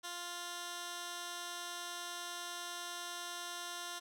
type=tone with band-pass filter; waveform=15% pulse; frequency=350 Hz; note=F4; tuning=4 cents sharp; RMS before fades=-44 dBFS; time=0.03-4 s; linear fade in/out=20 ms; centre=5400 Hz; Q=0.54; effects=12-bit